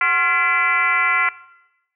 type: tone with frequency modulation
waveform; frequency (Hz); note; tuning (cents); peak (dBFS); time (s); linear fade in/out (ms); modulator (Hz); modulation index
sine; 1703; G#6; +43; -14; 0.01-1.29; 2; 320; 2
effects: noise-tail reverb RT60 0.9 s tail -20 dB re dry